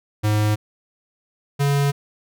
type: tone pair in turn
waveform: square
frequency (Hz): 106 / 141.49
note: G#2 / C#3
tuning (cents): +36 / +36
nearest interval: perfect fourth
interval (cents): 500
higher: second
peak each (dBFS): -17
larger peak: neither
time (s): 0.23-0.56 / 1.59-1.92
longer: neither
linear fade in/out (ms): 20
effects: none